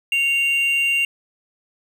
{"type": "tone pair together", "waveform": "triangle", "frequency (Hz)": [2202, 2774], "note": ["C#7", "F7"], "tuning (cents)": [-12, -12], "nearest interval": "major third", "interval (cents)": 400, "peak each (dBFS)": [-27, -15], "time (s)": [0.12, 1.05], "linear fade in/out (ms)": 2, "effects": []}